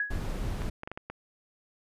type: tone with exponential decay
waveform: sine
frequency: 1669 Hz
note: G#6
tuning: 8 cents sharp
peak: -24 dBFS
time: 0-0.24 s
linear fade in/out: 2 ms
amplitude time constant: 51 ms
type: noise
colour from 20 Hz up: brown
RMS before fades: -32 dBFS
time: 0.1-0.7 s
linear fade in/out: 10 ms
type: clicks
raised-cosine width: 0.5 ms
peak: -23 dBFS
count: 6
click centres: 0.619 / 0.834 / 0.875 / 0.916 / 0.975 / 1.1 s
effects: resampled to 32000 Hz